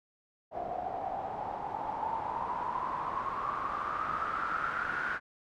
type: noise with low-pass filter sweep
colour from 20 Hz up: white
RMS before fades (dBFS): -35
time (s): 0.51-5.2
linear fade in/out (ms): 50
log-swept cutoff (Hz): 690 to 1500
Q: 9.8
effects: none